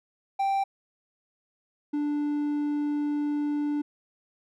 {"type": "tone pair in turn", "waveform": "triangle", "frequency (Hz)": [784, 293.7], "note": ["G5", "D4"], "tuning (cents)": [0, 0], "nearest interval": "octave + perfect fourth", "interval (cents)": 1700, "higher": "first", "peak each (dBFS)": [-21, -23], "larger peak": "first", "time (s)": [[0.39, 0.64], [1.93, 3.82]], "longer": "second", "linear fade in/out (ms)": 10, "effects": []}